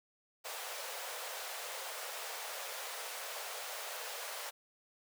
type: high-pass noise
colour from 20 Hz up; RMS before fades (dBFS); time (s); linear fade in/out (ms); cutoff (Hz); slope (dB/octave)
pink; -43; 0.44-4.51; 20; 480; 48
effects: none